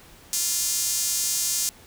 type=tone with high-pass filter; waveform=sawtooth; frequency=349.2 Hz; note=F4; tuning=in tune; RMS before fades=-25 dBFS; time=0.33-1.69 s; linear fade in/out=0 ms; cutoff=6700 Hz; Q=1.7; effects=pink hiss -50 dBFS RMS until 1.86 s